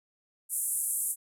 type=band-pass noise; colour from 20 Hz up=white; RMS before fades=-31 dBFS; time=0.49-1.16 s; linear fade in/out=50 ms; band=8200 to 12000 Hz; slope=48 dB/octave; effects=none